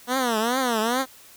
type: tone with vibrato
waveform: 10% pulse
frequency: 239.4 Hz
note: A#3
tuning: 46 cents sharp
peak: -13 dBFS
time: 0.07-1.06 s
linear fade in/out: 50 ms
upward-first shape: triangle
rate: 2.4 Hz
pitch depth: 210 cents each way
effects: white hiss -49 dBFS RMS until 1.36 s